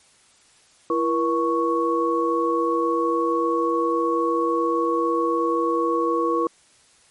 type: tone cluster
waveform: sine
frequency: 335.2 / 478.9 / 1109 Hz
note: E4 / A#4 / C#6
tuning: +29 / +47 / 0 cents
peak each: -23 dBFS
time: 0.9-6.47 s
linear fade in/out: 2 ms
effects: white hiss -56 dBFS RMS until 7.1 s + MP3 48 kbps